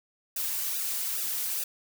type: noise with flanger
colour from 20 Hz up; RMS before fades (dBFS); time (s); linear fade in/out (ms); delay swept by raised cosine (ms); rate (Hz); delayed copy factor
blue; -31; 0.36-1.64; 5; 0.91 to 3.81; 2.4; -0.9
effects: none